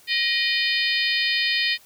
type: harmonic tone with a mistuned harmonic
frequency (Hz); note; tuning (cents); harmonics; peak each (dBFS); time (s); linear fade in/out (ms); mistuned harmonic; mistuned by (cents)
610; D#5; -34; 3 / 4 / 5 / 6 / 7 / 8; -25 / -26 / -27 / -28 / -28 / -29; 0.07-1.78; 50; 3; +50
effects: white hiss -53 dBFS RMS until 1.85 s